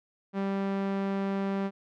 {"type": "tone with low-pass filter", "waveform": "sawtooth", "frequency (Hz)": 196, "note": "G3", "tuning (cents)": 0, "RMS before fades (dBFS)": -30, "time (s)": [0.33, 1.71], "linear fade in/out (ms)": 50, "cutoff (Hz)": 2200, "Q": 0.51, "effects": []}